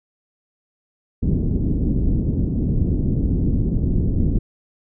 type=low-pass noise; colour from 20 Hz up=pink; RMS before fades=-19 dBFS; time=1.22-4.39 s; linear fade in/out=10 ms; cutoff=310 Hz; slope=24 dB/octave; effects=none